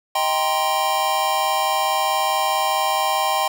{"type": "chord", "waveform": "square", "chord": "C minor seventh", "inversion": "first", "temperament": "just", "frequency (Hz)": [627.9, 784.9, 941.9, 1046.5], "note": ["Eb5", "G5", "Bb5", "C6"], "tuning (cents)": [16, 2, 18, 0], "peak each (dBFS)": [-27, -22, -28, -24], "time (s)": [0.15, 3.48], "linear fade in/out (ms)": 5, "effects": []}